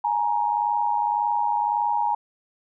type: tone pair together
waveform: sine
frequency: 837 / 938.8 Hz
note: G#5 / A#5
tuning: +13 / +12 cents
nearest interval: major second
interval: 199 cents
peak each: -23 dBFS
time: 0.04-2.15 s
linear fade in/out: 5 ms
effects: none